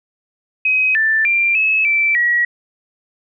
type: tone with pitch steps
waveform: sine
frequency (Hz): 2529 / 1769 / 2375 / 2586 / 2331 / 1916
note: D#7 / A6 / D7 / E7 / D7 / A#6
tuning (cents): +28 / +9 / +19 / -34 / -14 / +47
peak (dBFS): -12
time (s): 0.65-2.45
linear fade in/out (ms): 5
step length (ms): 300
effects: none